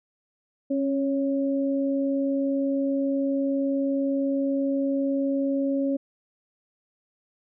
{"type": "tone pair together", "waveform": "sine", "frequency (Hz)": [273.8, 554.4], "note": ["C#4", "C#5"], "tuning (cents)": [-21, 0], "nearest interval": "octave", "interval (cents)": 1221, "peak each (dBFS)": [-23, -28], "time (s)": [0.7, 5.97], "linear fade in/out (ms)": 10, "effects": []}